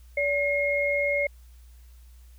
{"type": "tone pair together", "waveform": "sine", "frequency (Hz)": [573.7, 2149], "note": ["D5", "C7"], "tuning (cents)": [-41, 46], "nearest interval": "octave + major seventh", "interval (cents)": 2287, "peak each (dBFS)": -25, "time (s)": [0.17, 1.27], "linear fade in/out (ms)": 5, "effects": ["added 60 Hz sine -47 dBFS peak until 2.38 s", "white hiss -63 dBFS RMS until 2.38 s"]}